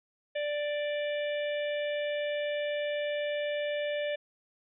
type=harmonic tone; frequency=588 Hz; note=D5; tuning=2 cents sharp; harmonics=1 / 3 / 4 / 5 / 6; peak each=-30 / -40 / -42 / -44 / -46 dBFS; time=0.35-4.16 s; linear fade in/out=10 ms; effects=none